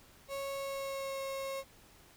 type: tone with pitch glide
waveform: 35% pulse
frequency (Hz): 551 to 542.2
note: C#5 to C#5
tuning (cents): -11 to -38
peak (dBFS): -35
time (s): 0.28-1.64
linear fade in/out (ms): 50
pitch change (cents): -27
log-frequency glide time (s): 0.54-1.22
effects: pink hiss -60 dBFS RMS until 2.16 s